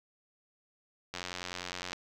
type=click train; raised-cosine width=0.2 ms; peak=-20 dBFS; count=72; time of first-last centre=1.14-1.931 s; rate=89.8 Hz; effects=none